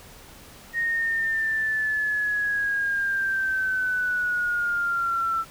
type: linear sweep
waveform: sine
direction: down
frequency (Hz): 1864.7 to 1330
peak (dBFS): -22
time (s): 0.73-5.45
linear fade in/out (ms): 50
effects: pink hiss -47 dBFS RMS until 5.5 s